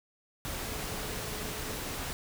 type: tone in noise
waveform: sine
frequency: 428.9 Hz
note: A4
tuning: 44 cents flat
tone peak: -47 dBFS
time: 0.69-1.76 s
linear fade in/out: 0 ms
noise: pink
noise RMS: -37 dBFS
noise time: 0.45-2.13 s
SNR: -13 dB
effects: none